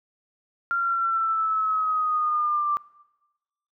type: linear sweep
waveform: sine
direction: down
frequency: 1388 to 1174.7 Hz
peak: -21 dBFS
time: 0.71-2.77 s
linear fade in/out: 0 ms
effects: noise-tail reverb RT60 1.0 s tail -21 dB re dry